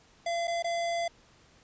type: tone with dropouts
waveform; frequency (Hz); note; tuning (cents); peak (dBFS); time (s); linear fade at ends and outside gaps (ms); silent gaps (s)
square; 682; F5; -41; -29; 0.26-1.08; 5; 0.473-0.478 / 0.625-0.643
effects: pink hiss -60 dBFS RMS until 1.63 s + resampled to 16000 Hz